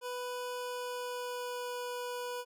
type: tone with pitch glide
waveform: 25% pulse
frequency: 495 to 491 Hz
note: B4 to B4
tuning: +4 to -10 cents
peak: -33 dBFS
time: 0.01-2.45 s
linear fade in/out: 50 ms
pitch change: -14 cents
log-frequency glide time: 0.53-1.84 s
effects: none